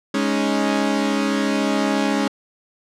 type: chord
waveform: sawtooth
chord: Ab suspended fourth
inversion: none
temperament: equal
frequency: 207.7 / 277.2 / 311.1 Hz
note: Ab3 / Db4 / Eb4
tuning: 0 / 0 / 0 cents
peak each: -18 / -17 / -22 dBFS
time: 0.14-2.28 s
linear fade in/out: 5 ms
effects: low-pass 7000 Hz 12 dB/octave